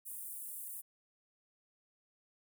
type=high-pass noise; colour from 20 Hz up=pink; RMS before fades=-45 dBFS; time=0.05-0.82 s; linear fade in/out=20 ms; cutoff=8900 Hz; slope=48 dB/octave; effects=none